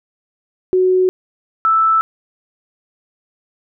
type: tone pair in turn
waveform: sine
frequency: 370 / 1318.5 Hz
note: F#4 / E6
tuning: 0 / 0 cents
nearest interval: octave + minor seventh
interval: 2200 cents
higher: second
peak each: -10 dBFS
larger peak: neither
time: 0.73-1.09 / 1.65-2.01 s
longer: neither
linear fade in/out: 0 ms
effects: none